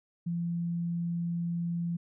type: tone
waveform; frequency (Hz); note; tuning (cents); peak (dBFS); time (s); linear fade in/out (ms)
sine; 170.8; F3; -38; -29; 0.26-1.97; 10
effects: none